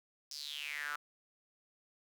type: tone with high-pass filter sweep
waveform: sawtooth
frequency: 146.83 Hz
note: D3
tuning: in tune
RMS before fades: -42 dBFS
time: 0.31-0.96 s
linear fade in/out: 2 ms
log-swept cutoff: 5400 to 1300 Hz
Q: 6.9
effects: none